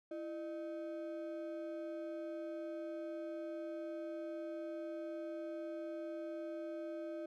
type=ring-modulated tone; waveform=triangle; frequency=471.2 Hz; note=A#4; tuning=19 cents sharp; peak=-36 dBFS; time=0.11-7.26 s; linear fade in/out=5 ms; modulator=138 Hz; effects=none